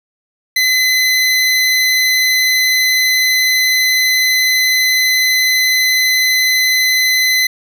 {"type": "tone", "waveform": "25% pulse", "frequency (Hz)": 2028, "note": "B6", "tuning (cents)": 45, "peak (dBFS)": -7, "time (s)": [0.56, 7.47], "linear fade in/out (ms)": 5, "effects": []}